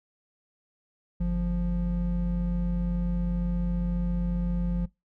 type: tone pair together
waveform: triangle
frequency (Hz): 48.97 / 174.61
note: G1 / F3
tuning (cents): -1 / 0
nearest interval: octave + minor seventh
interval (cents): 2201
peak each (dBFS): -25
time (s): 1.2-4.86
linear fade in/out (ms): 10
effects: noise-tail reverb RT60 0.2 s tail -22 dB re dry